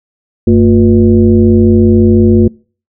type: tone with frequency modulation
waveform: sine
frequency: 225.1 Hz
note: A3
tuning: 40 cents sharp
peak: -3 dBFS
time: 0.47-2.48 s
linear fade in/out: 5 ms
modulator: 132 Hz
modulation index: 1.2
effects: noise-tail reverb RT60 0.4 s tail -26 dB re dry